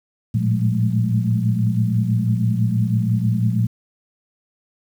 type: tone cluster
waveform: sine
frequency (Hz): 110.6 / 116.7 / 177.5 / 206 / 215.6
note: A2 / A#2 / F3 / G#3 / A3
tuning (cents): +9 / +2 / +28 / -14 / -35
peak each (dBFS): -25 / -18 / -23 / -26 / -27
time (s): 0.34-3.67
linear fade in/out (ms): 10
effects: 8-bit